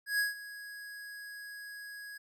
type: tone with ADSR envelope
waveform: square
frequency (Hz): 1661.2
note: G#6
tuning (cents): 0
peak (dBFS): -27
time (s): 0.06-2.18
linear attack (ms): 130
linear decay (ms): 150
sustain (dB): -17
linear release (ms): 10
effects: none